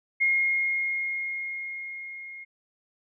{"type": "tone with level ramp", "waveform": "sine", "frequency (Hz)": 2144, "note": "C7", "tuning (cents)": 42, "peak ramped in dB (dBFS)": [-19, -39], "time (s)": [0.2, 2.45], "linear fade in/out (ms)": 20, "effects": []}